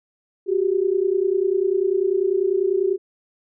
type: tone pair together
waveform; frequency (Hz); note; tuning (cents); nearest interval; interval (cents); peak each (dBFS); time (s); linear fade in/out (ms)
sine; 367.4 / 397.5; F#4 / G4; -12 / +24; minor second; 136; -20; 0.46-2.98; 50
effects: none